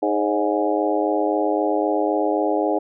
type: harmonic tone with a mistuned harmonic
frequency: 103.83 Hz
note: G#2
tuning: in tune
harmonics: 3 / 4 / 5 / 6 / 7 / 8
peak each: -23 / -24 / -25 / -26 / -26 / -27 dBFS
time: 0.02-2.79 s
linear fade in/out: 10 ms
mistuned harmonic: 5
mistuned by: +53 cents
effects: none